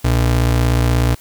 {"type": "ring-modulated tone", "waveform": "square", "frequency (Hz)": 92, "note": "F#2", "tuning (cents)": -9, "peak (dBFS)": -10, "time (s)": [0.04, 1.15], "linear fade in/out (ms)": 10, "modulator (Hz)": 28.3, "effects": ["white hiss -45 dBFS RMS until 1.2 s"]}